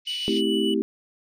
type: band-pass noise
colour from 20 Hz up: white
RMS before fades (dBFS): -38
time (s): 0.05-0.42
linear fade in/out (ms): 50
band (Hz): 2300 to 5300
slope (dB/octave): 48
type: tone with tremolo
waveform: triangle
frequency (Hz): 2960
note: F#7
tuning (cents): 0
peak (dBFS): -25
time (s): 0.07-0.74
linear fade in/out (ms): 2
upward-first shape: sine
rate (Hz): 6.9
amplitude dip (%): 25
type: chord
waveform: sine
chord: A minor seventh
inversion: none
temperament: equal with one note detuned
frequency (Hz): 220 / 261.6 / 323.8 / 392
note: A3 / C4 / E4 / G4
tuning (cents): 0 / 0 / -31 / 0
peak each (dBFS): -26 / -28 / -26 / -25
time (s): 0.28-0.82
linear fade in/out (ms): 0
effects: none